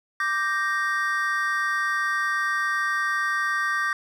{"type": "chord", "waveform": "triangle", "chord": "G minor", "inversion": "second", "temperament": "equal", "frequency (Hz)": [1174.7, 1568, 1864.7], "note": ["D6", "G6", "Bb6"], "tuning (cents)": [0, 0, 0], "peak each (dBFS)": -25, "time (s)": [0.2, 3.93], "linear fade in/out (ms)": 2, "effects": []}